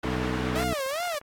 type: band-pass noise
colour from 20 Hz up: white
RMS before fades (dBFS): -34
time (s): 0.03-0.64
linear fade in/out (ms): 5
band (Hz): 120 to 1600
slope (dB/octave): 12
type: harmonic tone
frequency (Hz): 62.7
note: B1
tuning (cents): +27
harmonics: 1 / 2 / 3 / 4 / 5 / 7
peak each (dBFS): -34 / -34 / -34 / -34 / -34 / -34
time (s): 0.04-0.74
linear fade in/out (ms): 5
type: click train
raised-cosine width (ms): 0.5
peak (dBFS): -31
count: 11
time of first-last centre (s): 0.51-1.214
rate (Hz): 14.2
type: tone with vibrato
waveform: sawtooth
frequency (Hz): 613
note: D#5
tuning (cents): -26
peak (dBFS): -24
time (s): 0.55-1.19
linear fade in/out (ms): 10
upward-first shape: sine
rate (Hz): 2.5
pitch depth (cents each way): 260
effects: AAC 64 kbps